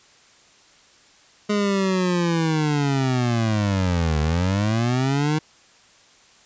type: linear two-way sweep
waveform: 25% pulse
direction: down then up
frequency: 209.3 to 74.7 to 156.5 Hz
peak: -15 dBFS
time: 1.49-5.39 s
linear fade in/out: 10 ms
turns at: 4.2 s
effects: white hiss -53 dBFS RMS until 6.45 s + resampled to 16000 Hz